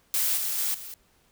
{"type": "noise with level steps", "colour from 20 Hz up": "blue", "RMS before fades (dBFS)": [-25, -29, -27, -40], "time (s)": [0.14, 0.94], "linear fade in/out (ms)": 0, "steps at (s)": [0.37, 0.58, 0.74], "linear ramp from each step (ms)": 5, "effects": ["pink hiss -64 dBFS RMS until 1.31 s"]}